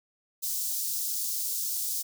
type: high-pass noise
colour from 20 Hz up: white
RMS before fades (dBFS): -31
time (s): 0.42-2.03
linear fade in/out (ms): 20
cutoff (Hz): 4800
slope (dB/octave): 24
effects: none